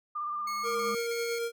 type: tone with vibrato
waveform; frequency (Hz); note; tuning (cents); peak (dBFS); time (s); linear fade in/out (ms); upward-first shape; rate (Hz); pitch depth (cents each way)
sine; 1195; D6; +30; -31; 0.15-0.95; 10; square; 17; 20
type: tone with exponential growth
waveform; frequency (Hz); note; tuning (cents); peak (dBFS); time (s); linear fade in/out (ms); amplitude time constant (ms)
triangle; 210; G#3; +19; -34; 0.21-0.95; 2; 160
type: tone bursts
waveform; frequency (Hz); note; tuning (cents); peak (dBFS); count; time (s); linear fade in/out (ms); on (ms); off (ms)
20% pulse; 2186; C#7; -25; -33; 3; 0.47-1.388; 5; 280; 39
type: tone with tremolo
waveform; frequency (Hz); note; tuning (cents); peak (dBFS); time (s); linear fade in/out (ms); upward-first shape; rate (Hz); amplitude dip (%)
square; 466.2; A#4; 0; -30; 0.63-1.52; 50; sine; 9; 25
effects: none